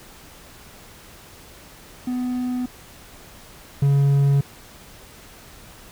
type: tone pair in turn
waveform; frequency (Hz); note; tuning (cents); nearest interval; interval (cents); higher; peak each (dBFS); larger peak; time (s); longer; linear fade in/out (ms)
triangle; 249.7 / 140.14; B3 / C#3; +19 / +19; minor seventh; 1000; first; -20 / -12; second; 2.07-2.66 / 3.82-4.41; neither; 5
effects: pink hiss -45 dBFS RMS until 5.91 s